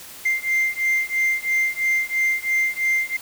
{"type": "beating tone pair", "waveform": "sine", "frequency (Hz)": [2093, 2096], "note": ["C7", "C7"], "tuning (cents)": [0, 2], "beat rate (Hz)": 3, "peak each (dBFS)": -20, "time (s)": [0.25, 3.17], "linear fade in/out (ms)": 10, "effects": ["tanh soft clip ceiling -15 dBFS", "white hiss -40 dBFS RMS until 3.21 s"]}